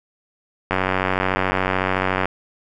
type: click train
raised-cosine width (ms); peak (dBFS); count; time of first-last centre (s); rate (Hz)
0.5; -4; 146; 0.71-2.256; 93.8
effects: none